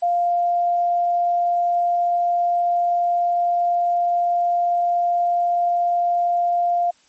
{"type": "tone", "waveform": "sine", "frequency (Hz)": 698.5, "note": "F5", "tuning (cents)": 0, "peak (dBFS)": -16, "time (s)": [0.02, 6.91], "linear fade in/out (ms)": 10, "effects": ["white hiss -57 dBFS RMS until 7.08 s", "MP3 32 kbps"]}